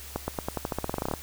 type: accelerating click train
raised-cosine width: 1 ms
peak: -14 dBFS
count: 17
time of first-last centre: 0.16-1.138 s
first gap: 120 ms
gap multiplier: 0.9
effects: added 69 Hz sine -45 dBFS peak until 1.22 s + white hiss -44 dBFS RMS until 1.22 s